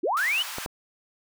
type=linear sweep; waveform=sine; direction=up; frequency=270 to 3106 Hz; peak=-22 dBFS; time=0.03-0.43 s; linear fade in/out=10 ms
type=high-pass noise; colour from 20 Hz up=pink; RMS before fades=-36 dBFS; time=0.17-0.66 s; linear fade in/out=0 ms; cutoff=920 Hz; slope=24 dB/octave
type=clicks; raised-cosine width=1 ms; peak=-18 dBFS; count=2; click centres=0.584 / 0.661 s
effects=none